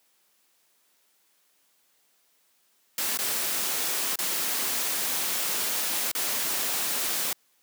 white noise with dropouts, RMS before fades -28 dBFS, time 2.98-7.33 s, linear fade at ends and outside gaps 2 ms, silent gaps 3.174-3.188 / 4.158-4.188 / 6.116-6.15 s, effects white hiss -67 dBFS RMS until 7.62 s + high-pass 200 Hz 12 dB/octave

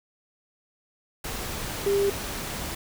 sine tone in noise, 399.4 Hz, G4, 32 cents sharp, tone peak -20 dBFS, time 1.86-2.1 s, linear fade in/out 5 ms, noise pink, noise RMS -33 dBFS, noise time 1.24-2.75 s, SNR +10 dB, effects none

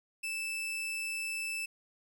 40% pulse tone, 2637 Hz, E7, in tune, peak -33 dBFS, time 0.23-1.66 s, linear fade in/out 10 ms, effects 12-bit

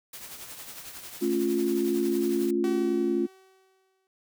white noise with tremolo, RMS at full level -40 dBFS, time 0.13-2.51 s, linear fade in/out 5 ms, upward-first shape triangle, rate 11 Hz, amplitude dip 55%
sine chord, A augmented, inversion none, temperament equal, 220 / 277.2 / 349.2 Hz, A3 / C#4 / E#4, 0 / 0 / 0 cents, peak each -30 / -29 / -25 dBFS, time 1.21-3.27 s, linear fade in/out 20 ms
sawtooth tone with exponential decay, 379.6 Hz, F#4, 44 cents sharp, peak -29 dBFS, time 2.64-4.07 s, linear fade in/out 1 ms, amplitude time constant 310 ms
effects none

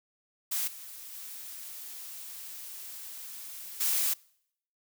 blue noise with level steps, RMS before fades -31 / -45 / -43 / -28 dBFS, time 0.51-4.14 s, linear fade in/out 10 ms, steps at 0.67 / 1.12 / 3.8 s, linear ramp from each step 10 ms, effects noise-tail reverb RT60 0.7 s tail -25 dB re dry

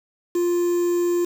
triangle tone with quantisation, 349.2 Hz, F4, in tune, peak -16 dBFS, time 0.35-1.25 s, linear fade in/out 5 ms, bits 6, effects none

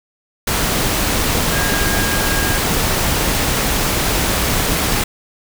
sine tone in noise, 1626 Hz, G#6, 37 cents flat, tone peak -23 dBFS, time 1.53-2.58 s, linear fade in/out 5 ms, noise pink, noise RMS -17 dBFS, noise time 0.47-5.04 s, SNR -9 dB, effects none

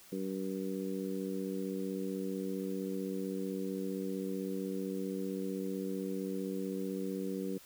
harmonic tone, 95.6 Hz, G2, 43 cents flat, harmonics 2 / 3 / 4 / 5, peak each -38 / -40 / -41 / -42 dBFS, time 0.12-7.58 s, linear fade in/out 5 ms, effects white hiss -57 dBFS RMS until 7.65 s

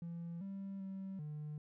triangle tone with pitch steps, 169.5 / 195.5 / 192.5 / 150.4 Hz, E3 / G3 / G3 / D3, +49 / -4 / -31 / +42 cents, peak -39 dBFS, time 0.02-1.58 s, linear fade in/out 2 ms, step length 390 ms, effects tanh soft clip ceiling -37 dBFS

